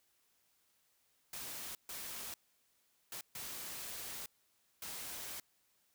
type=noise bursts at uneven times; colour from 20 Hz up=white; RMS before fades=-45 dBFS; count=5; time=1.33-1.75 / 1.89-2.34 / 3.12-3.21 / 3.35-4.26 / 4.82-5.4 s; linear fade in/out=2 ms; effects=white hiss -75 dBFS RMS until 5.94 s